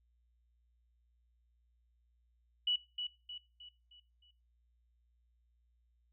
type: tone with echo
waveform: sine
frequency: 2946 Hz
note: F#7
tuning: 8 cents flat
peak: -29 dBFS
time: 2.67-2.76 s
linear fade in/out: 5 ms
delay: 310 ms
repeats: 5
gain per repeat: -7 dB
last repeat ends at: 4.31 s
effects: noise-tail reverb RT60 0.3 s tail -18 dB re dry + added 59 Hz sine -70 dBFS peak until 6.12 s